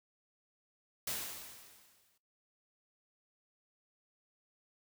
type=noise with exponential decay; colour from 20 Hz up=white; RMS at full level=-36 dBFS; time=1.07-2.18 s; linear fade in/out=5 ms; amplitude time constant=240 ms; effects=noise-tail reverb RT60 0.2 s tail -17 dB re dry